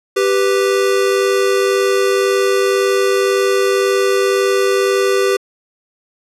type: tone pair together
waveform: square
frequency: 392 / 493.9 Hz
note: G4 / B4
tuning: 0 / 0 cents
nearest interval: major third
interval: 400 cents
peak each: -14 / -18 dBFS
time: 0.16-5.37 s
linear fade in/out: 10 ms
effects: low-pass 11000 Hz 12 dB/octave